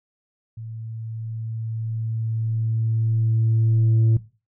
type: tone with level ramp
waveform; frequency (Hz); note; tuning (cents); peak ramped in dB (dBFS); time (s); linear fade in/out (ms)
sine; 112.3; A2; +36; -32 to -11; 0.57-4.17; 5
effects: noise-tail reverb RT60 0.3 s tail -18 dB re dry + tanh soft clip ceiling -13 dBFS